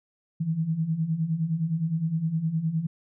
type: beating tone pair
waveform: sine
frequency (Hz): 155.2 / 164.9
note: D#3 / E3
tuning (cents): -4 / +1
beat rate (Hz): 9.7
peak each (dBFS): -30 / -25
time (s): 0.4-2.87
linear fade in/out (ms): 10
effects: none